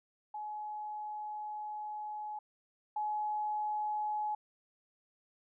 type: tone pair in turn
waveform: sine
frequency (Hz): 846 / 846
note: G#5 / G#5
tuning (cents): +32 / +32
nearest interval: unison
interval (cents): 0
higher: neither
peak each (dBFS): -38 / -32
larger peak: second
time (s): 0.34-2.39 / 2.96-4.35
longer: first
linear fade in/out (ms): 5
effects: none